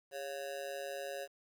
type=tone with amplitude modulation; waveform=square; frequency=554.4 Hz; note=C#5; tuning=in tune; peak=-36 dBFS; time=0.11-1.28 s; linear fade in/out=50 ms; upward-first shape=sine; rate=148 Hz; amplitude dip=100%; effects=11-bit

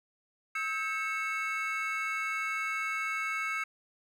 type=tone cluster; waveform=triangle; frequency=1292 / 1589 / 2204 / 2668 Hz; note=E6 / G6 / C#7 / E7; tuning=-35 / +23 / -11 / +20 cents; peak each=-34 / -37 / -32 / -40 dBFS; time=0.55-3.64 s; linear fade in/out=5 ms; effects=none

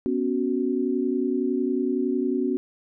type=chord; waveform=sine; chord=B suspended second; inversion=none; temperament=just; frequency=246.9 / 277.8 / 370.4 Hz; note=B3 / C#4 / F#4; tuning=0 / +4 / +2 cents; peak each=-26 dBFS; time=0.06-2.57 s; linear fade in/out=0 ms; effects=none

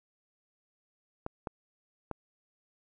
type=clicks; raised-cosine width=1 ms; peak=-21 dBFS; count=3; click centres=1.264 / 1.472 / 2.113 s; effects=none

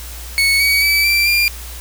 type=tone with pitch steps; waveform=30% pulse; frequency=2212 / 2256 / 2301 / 2346 / 2393 Hz; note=C#7 / C#7 / D7 / D7 / D7; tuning=-4 / +30 / -36 / -2 / +32 cents; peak=-9 dBFS; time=0.38-1.48 s; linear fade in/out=0 ms; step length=220 ms; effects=added 60 Hz sine -30 dBFS peak until 1.8 s + white hiss -34 dBFS RMS until 1.8 s

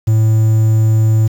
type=tone with quantisation; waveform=triangle; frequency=110 Hz; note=A2; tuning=in tune; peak=-6 dBFS; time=0.07-1.28 s; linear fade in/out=10 ms; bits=6; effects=none

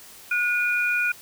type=tone pair together; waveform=sine; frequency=1450 / 2439 Hz; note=F#6 / D#7; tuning=-35 / -35 cents; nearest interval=major sixth; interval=900 cents; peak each=-23 dBFS; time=0.31-1.12 s; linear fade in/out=5 ms; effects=white hiss -46 dBFS RMS until 1.21 s

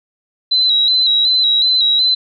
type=tone with vibrato; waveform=sine; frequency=3951 Hz; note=B7; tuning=in tune; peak=-10 dBFS; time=0.51-2.15 s; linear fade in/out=10 ms; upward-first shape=square; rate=2.7 Hz; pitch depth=40 cents each way; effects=none

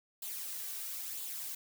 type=noise with flanger; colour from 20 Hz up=blue; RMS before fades=-41 dBFS; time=0.22-1.55 s; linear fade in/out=5 ms; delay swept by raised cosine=0.25 to 2.65 ms; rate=1 Hz; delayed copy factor=+0.5; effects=none

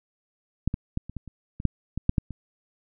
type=clicks; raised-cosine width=5 ms; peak=-10 / -15 / -14 / -25 / -21 / -28 / -23 / -7 / -16 / -7 / -9 / -23 dBFS; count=12; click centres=0.676 / 0.741 / 0.974 / 1.096 / 1.167 / 1.277 / 1.601 / 1.653 / 1.976 / 2.094 / 2.182 / 2.307 s; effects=none

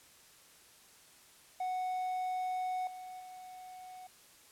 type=tone with level steps; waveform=triangle; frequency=739 Hz; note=F#5; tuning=2 cents flat; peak=-31 / -42 / -45 dBFS; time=1.6-4.07 s; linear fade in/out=5 ms; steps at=2.87 / 3.2 s; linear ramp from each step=2 ms; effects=white hiss -60 dBFS RMS until 4.51 s + low-pass 12000 Hz 12 dB/octave

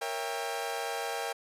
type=chord; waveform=sawtooth; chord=A# diminished seventh; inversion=none; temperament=equal with one note detuned; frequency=466.2 / 554.4 / 659.3 / 796.8 Hz; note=A#4 / C#5 / E5 / G5; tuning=0 / 0 / 0 / +28 cents; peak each=-34 / -37 / -36 / -32 dBFS; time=0.01-1.33 s; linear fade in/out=10 ms; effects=resampled to 32000 Hz

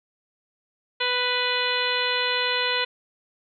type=harmonic tone with a mistuned harmonic; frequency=495.3 Hz; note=B4; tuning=5 cents sharp; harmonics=1 / 2 / 3 / 4 / 5 / 6 / 7 / 8; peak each=-30 / -30 / -30 / -30 / -30 / -30 / -30 / -30 dBFS; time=1-2.85 s; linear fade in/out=10 ms; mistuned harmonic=8; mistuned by=+46 cents; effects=none

